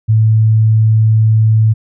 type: tone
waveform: sine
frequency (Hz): 110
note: A2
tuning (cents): 0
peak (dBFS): -6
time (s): 0.08-1.74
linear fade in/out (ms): 20
effects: none